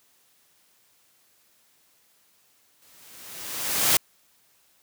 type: noise with exponential growth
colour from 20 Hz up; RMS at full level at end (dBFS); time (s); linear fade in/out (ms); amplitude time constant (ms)
white; -18; 2.82-3.97; 2; 250
effects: white hiss -63 dBFS RMS until 4.82 s + high-pass 80 Hz 12 dB/octave